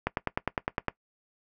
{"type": "click train", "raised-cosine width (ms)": 0.5, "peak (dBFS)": -11, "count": 9, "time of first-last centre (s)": [0.07, 0.883], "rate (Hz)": 9.84, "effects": ["noise-tail reverb RT60 0.1 s tail -20 dB re dry"]}